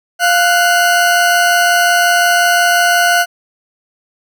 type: tone pair together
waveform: 40% pulse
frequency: 698.5 / 1482.6 Hz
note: F5 / F#6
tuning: 0 / +3 cents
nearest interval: octave + minor second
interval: 1303 cents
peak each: -11 dBFS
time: 0.19-3.26 s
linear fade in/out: 50 ms
effects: none